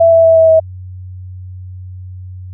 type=tone with pitch steps; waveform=sine; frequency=664 / 658.7 / 653.3 / 648.1 / 642.9 Hz; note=E5 / E5 / E5 / E5 / E5; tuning=+12 / -1 / -16 / -30 / -43 cents; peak=-4 dBFS; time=0-0.6 s; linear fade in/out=10 ms; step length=120 ms; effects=added 92 Hz sine -26 dBFS peak until 2.53 s